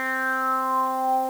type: tone with low-pass filter sweep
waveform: 10% pulse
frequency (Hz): 261.6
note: C4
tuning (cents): 0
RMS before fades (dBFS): -24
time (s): 0-1.29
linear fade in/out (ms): 0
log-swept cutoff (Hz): 2000 to 690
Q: 8.6
effects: 7-bit